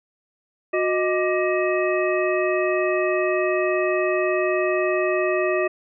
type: tone cluster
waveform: sine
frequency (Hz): 365.4 / 622 / 1177 / 1884 / 2559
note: F#4 / D#5 / D6 / A#6 / D#7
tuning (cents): -22 / -1 / +3 / +18 / +48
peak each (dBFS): -22 / -23 / -29 / -29 / -30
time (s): 0.73-5.68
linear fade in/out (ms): 10
effects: none